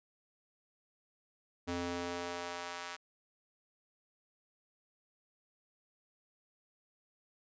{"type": "tone with high-pass filter sweep", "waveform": "square", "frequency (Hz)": 87.31, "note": "F2", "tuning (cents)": 0, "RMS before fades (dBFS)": -40, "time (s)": [1.67, 2.97], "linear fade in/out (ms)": 20, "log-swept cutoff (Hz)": [200, 1200], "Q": 0.92, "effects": ["resampled to 16000 Hz"]}